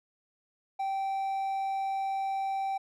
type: tone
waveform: triangle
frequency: 778 Hz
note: G5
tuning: 13 cents flat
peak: -27 dBFS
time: 0.79-2.78 s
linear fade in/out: 10 ms
effects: none